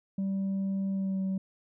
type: tone with pitch glide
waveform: sine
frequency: 194.2 to 190.86 Hz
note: G3 to G3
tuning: -16 to -46 cents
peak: -25 dBFS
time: 0.18-1.38 s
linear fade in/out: 5 ms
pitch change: -30 cents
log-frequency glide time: 0.91-1.21 s
effects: tanh soft clip ceiling -27 dBFS